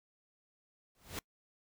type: noise with exponential growth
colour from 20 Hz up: pink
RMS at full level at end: -37 dBFS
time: 0.95-1.19 s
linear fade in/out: 1 ms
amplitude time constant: 52 ms
effects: noise-tail reverb RT60 0.1 s tail -26 dB re dry